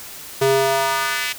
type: tone with high-pass filter sweep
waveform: square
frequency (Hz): 135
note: C#3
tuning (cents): -45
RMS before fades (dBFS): -19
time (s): 0.41-1.33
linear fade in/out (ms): 10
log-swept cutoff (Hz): 310 to 2400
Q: 1.8
effects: white hiss -36 dBFS RMS until 1.38 s